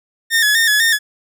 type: tone with vibrato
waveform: sawtooth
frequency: 1760 Hz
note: A6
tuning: in tune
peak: -8 dBFS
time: 0.3-0.99 s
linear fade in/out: 50 ms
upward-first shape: square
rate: 4 Hz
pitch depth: 62 cents each way
effects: none